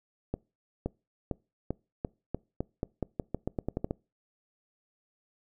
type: accelerating click train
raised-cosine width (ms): 2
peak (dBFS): -17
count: 17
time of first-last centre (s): 0.34-3.909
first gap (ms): 520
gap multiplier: 0.87
effects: noise-tail reverb RT60 0.3 s tail -25 dB re dry